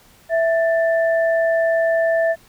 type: tone pair together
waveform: sine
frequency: 659.3 / 1768.8 Hz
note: E5 / A6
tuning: 0 / +9 cents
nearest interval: octave + perfect fourth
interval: 1709 cents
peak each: -15 / -24 dBFS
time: 0.29-2.36 s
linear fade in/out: 50 ms
effects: pink hiss -51 dBFS RMS until 2.48 s